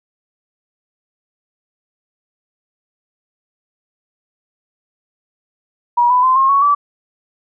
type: tone with pitch steps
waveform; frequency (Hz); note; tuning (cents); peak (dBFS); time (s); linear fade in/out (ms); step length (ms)
sine; 960 / 996.2 / 1033.7 / 1072.6 / 1113 / 1154.9; B5 / B5 / C6 / C6 / C#6 / D6; -49 / +15 / -21 / +43 / +7 / -29; -9; 5.97-6.75; 10; 130
effects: none